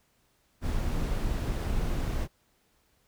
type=noise; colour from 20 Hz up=brown; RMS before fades=-29 dBFS; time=0.61-2.28 s; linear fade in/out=50 ms; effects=pink hiss -69 dBFS RMS until 3.07 s